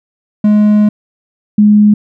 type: tone pair in turn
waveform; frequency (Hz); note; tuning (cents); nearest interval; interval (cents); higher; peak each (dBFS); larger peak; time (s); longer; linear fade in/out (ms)
triangle / sine; 210 / 209.2; G#3 / G#3; +19 / +13; unison; 6; first; -3; neither; 0.44-0.89 / 1.58-1.94; first; 5
effects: none